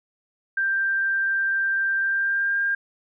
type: tone with pitch glide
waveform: sine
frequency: 1578 to 1603.7 Hz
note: G6 to G6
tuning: +11 to +39 cents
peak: -20 dBFS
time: 0.57-2.75 s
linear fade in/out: 5 ms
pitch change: +28 cents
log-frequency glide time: 2.01-2.6 s
effects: none